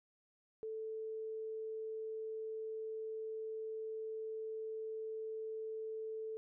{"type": "tone", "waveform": "sine", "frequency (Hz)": 440, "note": "A4", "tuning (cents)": 0, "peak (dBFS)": -40, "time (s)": [0.63, 6.37], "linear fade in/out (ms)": 0, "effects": []}